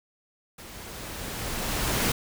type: noise with level ramp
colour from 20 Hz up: pink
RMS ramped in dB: -44 to -24 dBFS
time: 0.58-2.12 s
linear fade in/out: 5 ms
effects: none